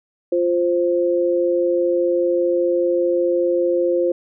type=tone pair together; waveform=sine; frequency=349.2 / 524.2 Hz; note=F4 / C5; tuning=0 / +3 cents; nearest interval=perfect fifth; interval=703 cents; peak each=-18 dBFS; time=0.32-4.12 s; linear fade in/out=5 ms; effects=none